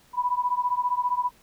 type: beating tone pair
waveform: sine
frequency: 980 / 995 Hz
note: B5 / B5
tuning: -14 / +13 cents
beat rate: 15 Hz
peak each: -25 / -26 dBFS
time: 0.13-1.31 s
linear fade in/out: 50 ms
effects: pink hiss -58 dBFS RMS until 1.42 s